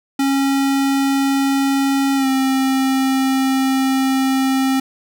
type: tone with pitch glide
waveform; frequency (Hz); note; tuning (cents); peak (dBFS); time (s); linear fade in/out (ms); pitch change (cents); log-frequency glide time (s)
square; 273.8 to 265.7; C#4 to C4; -21 to +27; -15; 0.19-4.8; 5; -52; 2.16-2.27
effects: none